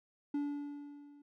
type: tone with level ramp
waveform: triangle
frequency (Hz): 288.5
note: D4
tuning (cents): -31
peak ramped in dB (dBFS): -29 to -54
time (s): 0.34-1.22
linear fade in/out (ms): 5
effects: none